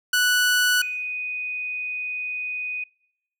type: tone pair in turn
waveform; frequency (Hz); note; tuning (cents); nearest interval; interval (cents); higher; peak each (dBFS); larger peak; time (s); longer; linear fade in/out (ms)
sawtooth / sine; 1480 / 2489; F#6 / D#7; 0 / 0; major sixth; 900; second; -14 / -26; first; 0.13-0.82 / 0.82-2.84; second; 5
effects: noise-tail reverb RT60 0.8 s tail -25 dB re dry